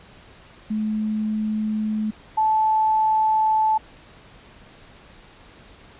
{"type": "tone pair in turn", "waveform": "sine", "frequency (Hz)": [215.1, 871.4], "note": ["A3", "A5"], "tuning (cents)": [-39, -17], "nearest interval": "2 octaves", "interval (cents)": 2422, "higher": "second", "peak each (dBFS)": [-21, -16], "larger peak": "second", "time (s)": [[0.7, 2.11], [2.37, 3.78]], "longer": "neither", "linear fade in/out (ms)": 10, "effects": ["pink hiss -48 dBFS RMS until 5.99 s", "resampled to 8000 Hz"]}